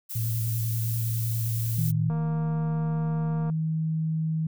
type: noise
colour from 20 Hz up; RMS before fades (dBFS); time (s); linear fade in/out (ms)
violet; -35; 0.09-1.92; 20
type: tone with vibrato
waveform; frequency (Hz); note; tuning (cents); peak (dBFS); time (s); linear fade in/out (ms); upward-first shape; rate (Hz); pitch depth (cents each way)
sine; 113.8; A#2; -41; -25; 0.15-2.1; 10; square; 10; 18
type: tone with pitch glide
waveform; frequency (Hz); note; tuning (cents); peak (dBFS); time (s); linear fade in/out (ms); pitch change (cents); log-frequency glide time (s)
sine; 157.8 to 159.17; D#3 to D#3; +25 to +40; -24; 1.78-4.47; 5; +15; 2.6-3.8
type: click train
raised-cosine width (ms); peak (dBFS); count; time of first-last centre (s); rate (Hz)
1; -27; 327; 2.1-3.499; 233
effects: none